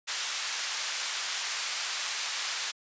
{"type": "band-pass noise", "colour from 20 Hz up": "white", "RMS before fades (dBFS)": -33, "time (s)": [0.07, 2.72], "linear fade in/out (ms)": 20, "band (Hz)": [1100, 6700], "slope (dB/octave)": 12, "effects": ["resampled to 16000 Hz"]}